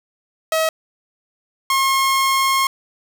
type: tone pair in turn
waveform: sawtooth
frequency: 640 / 1076.3 Hz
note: D#5 / C6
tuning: +49 / +49 cents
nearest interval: major sixth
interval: 900 cents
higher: second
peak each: -12 / -11 dBFS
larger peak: second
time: 0.52-0.69 / 1.7-2.67 s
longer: second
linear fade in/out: 2 ms
effects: 7-bit